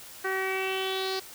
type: tone with low-pass filter sweep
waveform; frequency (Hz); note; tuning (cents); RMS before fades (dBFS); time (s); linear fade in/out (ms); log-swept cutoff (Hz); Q
sawtooth; 380.9; G4; -50; -30; 0.24-1.2; 10; 1700 to 4700; 5.2
effects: white hiss -46 dBFS RMS until 1.34 s